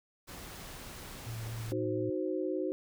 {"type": "noise", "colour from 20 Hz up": "pink", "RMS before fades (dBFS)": -46, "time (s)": [0.27, 1.73], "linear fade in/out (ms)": 20}
{"type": "tone with vibrato", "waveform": "sine", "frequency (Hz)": 113.1, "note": "A2", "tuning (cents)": 48, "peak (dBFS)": -37, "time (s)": [1.26, 2.1], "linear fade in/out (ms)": 5, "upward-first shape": "triangle", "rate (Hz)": 4.3, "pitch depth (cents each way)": 33}
{"type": "chord", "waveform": "sine", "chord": "C diminished", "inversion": "first", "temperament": "equal", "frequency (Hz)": [311.1, 370, 523.3], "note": ["Eb4", "Gb4", "C5"], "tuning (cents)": [0, 0, 0], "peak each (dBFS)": [-35, -34, -37], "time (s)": [1.72, 2.72], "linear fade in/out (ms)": 0}
{"effects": []}